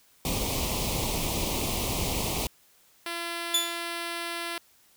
pink band-stop noise, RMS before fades -29 dBFS, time 0.25-2.47 s, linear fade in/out 2 ms, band 1100 to 2200 Hz, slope 48 dB/octave
5% pulse tone, 340 Hz, F4, 46 cents flat, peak -20 dBFS, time 3.06-4.58 s, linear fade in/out 2 ms
sawtooth tone with exponential decay, 3480 Hz, A7, 20 cents flat, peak -16 dBFS, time 3.54-3.84 s, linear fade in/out 5 ms, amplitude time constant 65 ms
effects white hiss -61 dBFS RMS until 4.96 s

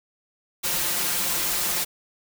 white noise with comb filter, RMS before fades -25 dBFS, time 0.63-1.85 s, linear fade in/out 20 ms, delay 5.7 ms, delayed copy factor +0.8, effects none

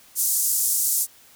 white band-pass noise, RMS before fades -22 dBFS, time 0.15-1.07 s, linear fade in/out 50 ms, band 6600 to 14000 Hz, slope 24 dB/octave, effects white hiss -52 dBFS RMS until 1.35 s

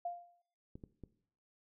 sine tone with exponential decay, 698.5 Hz, F5, in tune, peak -34 dBFS, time 0.05-0.42 s, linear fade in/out 5 ms, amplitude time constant 79 ms
clicks, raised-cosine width 3 ms, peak -35 dBFS, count 3, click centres 0.755 / 0.838 / 1.037 s
effects noise-tail reverb RT60 0.6 s tail -18 dB re dry

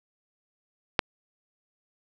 click, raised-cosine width 0.3 ms, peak -3 dBFS, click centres 0.992 s, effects none

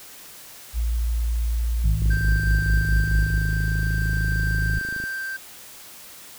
sine tone, 57.5 Hz, A#1, 23 cents flat, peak -20 dBFS, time 0.73-3.4 s, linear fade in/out 50 ms
harmonic tone, 52.9 Hz, G#1, 33 cents sharp, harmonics 1 / 2 / 3, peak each -23 / -25 / -28 dBFS, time 1.84-4.79 s, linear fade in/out 5 ms
click train, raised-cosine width 3 ms, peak -24 dBFS, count 81, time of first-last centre 2.02-5.039 s, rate 26.5 Hz
triangle tone with tremolo, 1568 Hz, G6, in tune, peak -24 dBFS, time 2.1-5.37 s, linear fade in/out 10 ms, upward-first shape sine, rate 0.48 Hz, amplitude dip 30%
effects white hiss -43 dBFS RMS until 6.38 s

